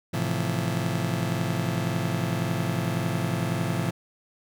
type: chord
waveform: 35% pulse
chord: F major seventh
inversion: first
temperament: just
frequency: 109.13 / 130.96 / 163.7 / 174.61 Hz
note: A2 / C3 / E3 / F3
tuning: -14 / +2 / -12 / 0 cents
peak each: -29 dBFS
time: 0.13-3.91 s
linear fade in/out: 10 ms
effects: none